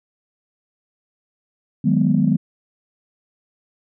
sine chord, G# minor seventh, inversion second, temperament equal, 155.56 / 185 / 207.7 / 246.9 Hz, D#3 / F#3 / G#3 / B3, 0 / 0 / 0 / 0 cents, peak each -19 dBFS, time 1.84-2.37 s, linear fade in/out 10 ms, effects tanh soft clip ceiling -4 dBFS

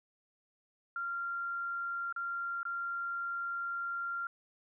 sine tone with dropouts, 1385 Hz, F6, 15 cents flat, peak -34 dBFS, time 0.96-4.27 s, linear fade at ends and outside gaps 2 ms, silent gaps 2.126-2.162 / 2.631-2.652 s, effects none

